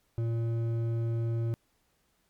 triangle tone with hard clipping, 115.3 Hz, A#2, 19 cents flat, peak -29 dBFS, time 0.18-1.54 s, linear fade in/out 0 ms, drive 12 dB, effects pink hiss -72 dBFS RMS until 2.29 s + MP3 96 kbps

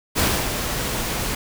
pink noise with ADSR envelope, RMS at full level -18 dBFS, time 0.15-1.35 s, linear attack 34 ms, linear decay 270 ms, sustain -7 dB, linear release 4 ms, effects none

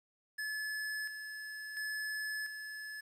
square tone with tremolo, 1721 Hz, A6, 39 cents flat, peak -37 dBFS, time 0.38-3.01 s, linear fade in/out 10 ms, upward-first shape square, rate 0.72 Hz, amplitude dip 50%, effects resampled to 32000 Hz + 11-bit

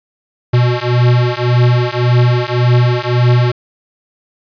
square beating tone pair, 121.4 / 123.2 Hz, B2 / B2, -29 / -4 cents, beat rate 1.8 Hz, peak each -13 dBFS, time 0.53-3.52 s, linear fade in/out 10 ms, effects resampled to 11025 Hz + 8-bit

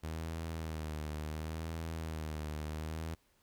sawtooth tone with vibrato, 78.9 Hz, D#2, 25 cents sharp, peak -34 dBFS, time 0.03-3.15 s, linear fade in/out 10 ms, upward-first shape sine, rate 0.7 Hz, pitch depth 62 cents each way, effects pink hiss -72 dBFS RMS until 3.42 s

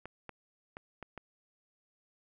clicks, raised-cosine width 0.5 ms, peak -28 dBFS, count 5, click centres 0.056 / 0.293 / 0.769 / 1.027 / 1.177 s, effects none

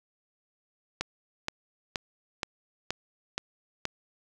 click train, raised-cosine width 0.2 ms, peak -12 dBFS, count 7, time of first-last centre 1.01-3.854 s, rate 2.11 Hz, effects none

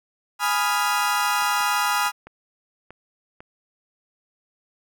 35% pulse chord, F half-diminished seventh, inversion first, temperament equal, 830.6 / 987.8 / 1244.5 / 1396.9 Hz, Ab5 / Cb6 / Eb6 / F6, 0 / 0 / 0 / 0 cents, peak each -24 dBFS, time 0.39-2.12 s, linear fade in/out 50 ms
clicks, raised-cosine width 0.5 ms, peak -26 dBFS, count 6, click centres 1.423 / 1.607 / 2.063 / 2.27 / 2.906 / 3.405 s
effects none

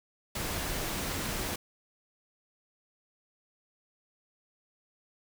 pink noise, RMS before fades -34 dBFS, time 0.35-1.56 s, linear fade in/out 5 ms, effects none

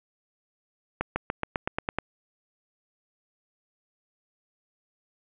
accelerating click train, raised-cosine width 0.5 ms, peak -11 dBFS, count 9, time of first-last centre 1.01-1.986 s, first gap 150 ms, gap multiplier 0.94, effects resampled to 8000 Hz + 7-bit

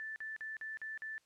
sine tone bursts, 1760 Hz, A6, in tune, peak -40 dBFS, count 6, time 0-1.18 s, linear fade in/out 0 ms, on 160 ms, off 44 ms, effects white hiss -74 dBFS RMS until 1.25 s + low-pass 8000 Hz 12 dB/octave

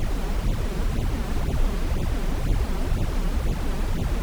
brown noise with flanger, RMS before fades -23 dBFS, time 0-4.22 s, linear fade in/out 0 ms, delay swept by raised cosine 0.28 to 5.28 ms, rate 2 Hz, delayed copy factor +0.9, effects none

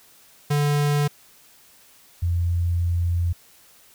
square / sine tone pair in turn, 145.9 / 86.3 Hz, D3 / F2, -11 / -20 cents, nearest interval major sixth, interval 909 cents, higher first, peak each -19 dBFS, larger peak neither, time 0.5-1.08 / 2.22-3.33 s, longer second, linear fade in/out 10 ms, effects white hiss -53 dBFS RMS until 3.94 s

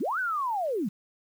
sine linear two-way sweep, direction up then down, 167.9 to 1551 to 167.9 Hz, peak -26 dBFS, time 0-0.89 s, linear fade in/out 10 ms, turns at 0.19 s, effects 9-bit

